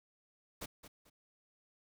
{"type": "noise with echo", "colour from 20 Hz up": "pink", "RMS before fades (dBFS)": -43, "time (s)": [0.61, 0.66], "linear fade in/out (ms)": 10, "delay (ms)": 220, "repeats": 2, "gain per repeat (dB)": -11, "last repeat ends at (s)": 1.1, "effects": []}